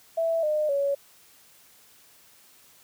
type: tone with pitch steps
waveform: sine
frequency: 659.3 / 608.1 / 560.8 Hz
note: E5 / D#5 / C#5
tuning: 0 / -40 / +20 cents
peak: -22 dBFS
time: 0.17-0.95 s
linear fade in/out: 10 ms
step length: 260 ms
effects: white hiss -56 dBFS RMS until 2.83 s + high-pass 60 Hz 12 dB/octave